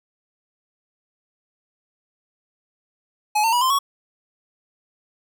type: tone with pitch steps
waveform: square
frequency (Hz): 845 / 905.6 / 970.7 / 1040.3 / 1115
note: G#5 / A5 / B5 / C6 / C#6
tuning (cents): +30 / +50 / -30 / -10 / +10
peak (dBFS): -17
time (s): 3.35-3.79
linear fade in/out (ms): 10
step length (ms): 88
effects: none